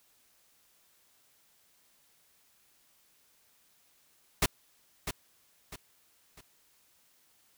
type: noise with echo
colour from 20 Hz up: pink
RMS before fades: -25 dBFS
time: 4.42-4.46 s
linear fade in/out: 5 ms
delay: 650 ms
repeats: 3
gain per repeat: -9 dB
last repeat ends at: 6.41 s
effects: white hiss -67 dBFS RMS until 7.57 s